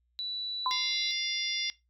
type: tone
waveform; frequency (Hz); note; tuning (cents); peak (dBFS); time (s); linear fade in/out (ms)
sine; 3951; B7; 0; -32; 0.19-1.11; 0
type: tone with exponential decay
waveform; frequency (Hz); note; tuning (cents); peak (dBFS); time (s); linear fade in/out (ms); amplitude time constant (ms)
sine; 1016; B5; +49; -25; 0.66-0.95; 1; 63
type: harmonic tone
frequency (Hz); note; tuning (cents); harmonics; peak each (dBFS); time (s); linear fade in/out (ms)
698.5; F5; 0; 3 / 4 / 5 / 6 / 7 / 8; -36 / -42 / -33 / -44 / -37 / -38; 0.71-1.7; 0
effects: noise-tail reverb RT60 0.2 s tail -18 dB re dry + added 60 Hz sine -70 dBFS peak until 1.89 s